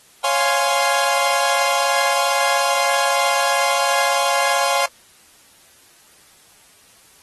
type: chord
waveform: sawtooth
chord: Db major seventh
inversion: none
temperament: equal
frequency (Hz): 554.4 / 698.5 / 830.6 / 1046.5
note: Db5 / F5 / Ab5 / C6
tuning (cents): 0 / 0 / 0 / 0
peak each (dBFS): -18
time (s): 0.24-4.86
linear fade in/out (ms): 5
effects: white hiss -51 dBFS RMS until 7.22 s + AAC 32 kbps